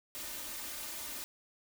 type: noise with comb filter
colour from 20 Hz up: white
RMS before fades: -42 dBFS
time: 0.15-1.24 s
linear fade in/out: 0 ms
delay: 3.3 ms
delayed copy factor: +0.65
effects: none